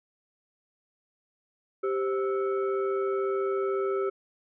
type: tone with frequency modulation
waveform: sine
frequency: 392 Hz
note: G4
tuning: in tune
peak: -25 dBFS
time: 1.83-4.1 s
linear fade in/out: 10 ms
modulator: 918 Hz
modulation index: 0.68
effects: none